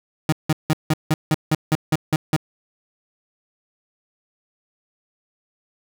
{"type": "tone bursts", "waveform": "30% pulse", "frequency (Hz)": 155.56, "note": "D#3", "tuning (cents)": 0, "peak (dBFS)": -12, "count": 11, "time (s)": [0.29, 2.364], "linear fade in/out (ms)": 2, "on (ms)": 34, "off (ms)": 170, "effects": []}